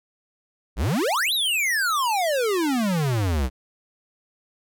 square exponential two-way sweep, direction up then down, 47.37 to 4049 to 59.3 Hz, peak -21 dBFS, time 0.76-3.5 s, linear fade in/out 50 ms, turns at 1.33 s, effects none

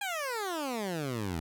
15% pulse exponential sweep, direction down, 830.6 to 77.78 Hz, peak -26 dBFS, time 0.01-1.4 s, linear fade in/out 5 ms, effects none

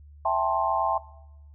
sine chord, A minor seventh, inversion second, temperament just, 660 / 792 / 880 / 1056 Hz, E5 / G5 / A5 / C6, +2 / +18 / 0 / +16 cents, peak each -27 dBFS, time 0.25-0.98 s, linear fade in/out 5 ms, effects noise-tail reverb RT60 0.9 s tail -20 dB re dry + added 73 Hz sine -46 dBFS peak until 1.54 s

